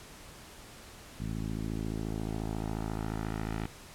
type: tone with low-pass filter sweep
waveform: 10% pulse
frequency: 54.2 Hz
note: A1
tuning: 25 cents flat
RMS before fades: -35 dBFS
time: 1.2-3.66 s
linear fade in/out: 5 ms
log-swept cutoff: 200 to 2600 Hz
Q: 1.1
effects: pink hiss -50 dBFS RMS until 3.94 s + low-pass 12000 Hz 12 dB/octave